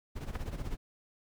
brown noise with tremolo, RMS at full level -35 dBFS, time 0.15-0.77 s, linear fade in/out 20 ms, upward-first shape sine, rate 16 Hz, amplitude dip 70%
clicks, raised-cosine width 0.5 ms, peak -25 dBFS, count 2, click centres 0.354 / 0.358 s
effects none

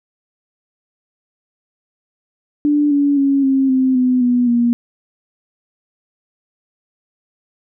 sine tone with pitch steps, 293.7 / 285 / 276.6 / 268.4 / 260.5 / 252.7 / 245.3 / 238 Hz, D4 / C#4 / C#4 / C4 / C4 / B3 / B3 / A#3, 0 / +48 / -4 / +44 / -7 / +40 / -12 / +36 cents, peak -11 dBFS, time 2.65-4.73 s, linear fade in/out 0 ms, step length 260 ms, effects none

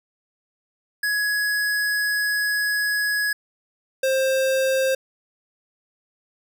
square tone pair in turn, 1676 / 529.1 Hz, G#6 / C5, +15 / +19 cents, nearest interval octave + minor sixth, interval 1996 cents, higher first, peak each -21 / -19 dBFS, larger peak second, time 1.03-3.33 / 4.03-4.95 s, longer first, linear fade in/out 5 ms, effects none

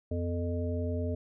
harmonic tone with a mistuned harmonic, 87.31 Hz, F2, in tune, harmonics 1 / 3 / 5 / 7, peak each -31 / -36 / -38 / -39 dBFS, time 0.11-1.15 s, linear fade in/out 5 ms, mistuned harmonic 3, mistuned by -73 cents, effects none

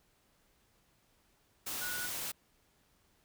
sine tone in noise, 1464 Hz, F#6, 19 cents flat, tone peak -39 dBFS, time 1.81-2.07 s, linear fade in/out 10 ms, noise white, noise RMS -39 dBFS, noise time 1.66-2.32 s, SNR -3 dB, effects pink hiss -71 dBFS RMS until 3.24 s

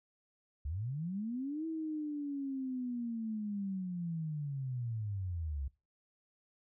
sine linear two-way sweep, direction up then down, 65 to 325.6 to 65 Hz, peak -35 dBFS, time 0.65-5.68 s, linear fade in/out 5 ms, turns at 1.66 s, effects noise-tail reverb RT60 0.3 s tail -22 dB re dry

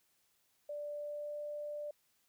sine tone with pitch glide, 587.3 to 591 Hz, D5 to D5, 0 to +11 cents, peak -39 dBFS, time 0.69-1.91 s, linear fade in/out 5 ms, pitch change +11 cents, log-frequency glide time 0.92-1.39 s, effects white hiss -75 dBFS RMS until 2.28 s

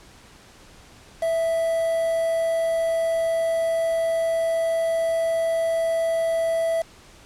triangle tone with quantisation, 659.3 Hz, E5, in tune, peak -18 dBFS, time 1.22-6.82 s, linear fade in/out 5 ms, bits 6, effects pink hiss -49 dBFS RMS until 7.25 s + low-pass 9000 Hz 12 dB/octave

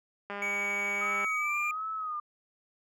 click train, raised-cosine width 0.5 ms, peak -23 dBFS, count 192, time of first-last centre 0.3-1.246 s, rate 202 Hz
triangle tone with pitch glide, 2256 to 2389 Hz, C#7 to D7, +30 to +29 cents, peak -28 dBFS, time 0.42-1.71 s, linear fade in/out 2 ms, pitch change +99 cents, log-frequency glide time 1.36-1.57 s
sine tone with vibrato, 1244.5 Hz, D#6, in tune, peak -32 dBFS, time 1.01-2.2 s, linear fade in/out 5 ms, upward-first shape sine, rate 1.4 Hz, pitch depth 81 cents each way
effects high-pass 200 Hz 12 dB/octave

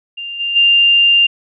sine tone with level steps, 2794 Hz, F7, in tune, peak -23 / -16 / -7 dBFS, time 0.17-1.27 s, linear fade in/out 10 ms, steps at 0.39 / 0.55 s, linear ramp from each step 20 ms, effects none

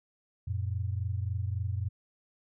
sine tone pair together, 90.8 / 114.4 Hz, F#2 / A#2, -32 / -32 cents, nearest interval major third, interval 400 cents, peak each -31 / -34 dBFS, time 0.47-1.89 s, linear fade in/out 10 ms, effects none

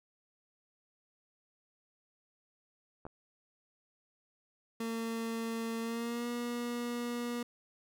clicks, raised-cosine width 1 ms, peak -31 dBFS, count 2, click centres 3.053 / 3.066 s
30% pulse tone with pitch glide, 227.8 to 240 Hz, A#3 to B3, -40 to -49 cents, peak -32 dBFS, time 4.8-7.43 s, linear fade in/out 5 ms, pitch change +91 cents, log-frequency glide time 5.81-6.28 s
effects none

